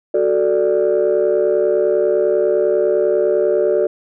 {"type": "chord", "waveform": "sine", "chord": "D major", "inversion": "first", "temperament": "equal", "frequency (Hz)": [370, 440, 587.3], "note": ["F#4", "A4", "D5"], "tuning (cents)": [0, 0, 0], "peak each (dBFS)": -16, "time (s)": [0.14, 3.87], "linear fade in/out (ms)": 5, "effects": ["tanh soft clip ceiling -7 dBFS"]}